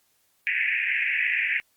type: band-pass noise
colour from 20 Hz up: white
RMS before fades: -25 dBFS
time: 0.47-1.6 s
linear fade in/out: 0 ms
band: 1700 to 2600 Hz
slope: 96 dB/octave
effects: white hiss -67 dBFS RMS until 1.76 s + Opus 48 kbps